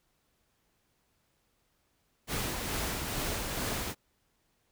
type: noise with tremolo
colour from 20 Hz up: pink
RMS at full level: -33 dBFS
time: 2.27-3.95 s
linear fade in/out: 50 ms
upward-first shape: sine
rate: 2.3 Hz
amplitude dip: 30%
effects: pink hiss -74 dBFS RMS until 4.71 s

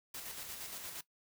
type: noise with tremolo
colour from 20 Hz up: white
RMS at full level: -44 dBFS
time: 0.14-1.01 s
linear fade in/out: 5 ms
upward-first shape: square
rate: 8.6 Hz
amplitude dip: 35%
effects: noise-tail reverb RT60 0.1 s tail -18 dB re dry

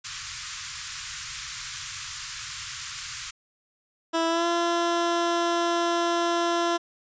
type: band-stop noise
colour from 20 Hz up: white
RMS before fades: -32 dBFS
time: 0.04-3.31 s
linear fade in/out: 10 ms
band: 140 to 1100 Hz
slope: 48 dB/octave
type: tone with pitch glide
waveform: 15% pulse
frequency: 329.6 to 341.6 Hz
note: E4 to F4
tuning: 0 to -38 cents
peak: -16 dBFS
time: 4.13-6.78 s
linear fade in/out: 20 ms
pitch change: +62 cents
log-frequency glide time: 4.28-4.46 s
effects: resampled to 16000 Hz

